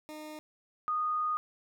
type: tone pair in turn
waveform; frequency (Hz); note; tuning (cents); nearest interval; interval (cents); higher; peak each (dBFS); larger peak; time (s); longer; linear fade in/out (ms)
20% pulse / sine; 306.3 / 1234.4; D#4 / D#6; -27 / -14; 2 octaves; 2413; second; -37 / -28; second; 0.09-0.39 / 0.88-1.37; second; 0
effects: none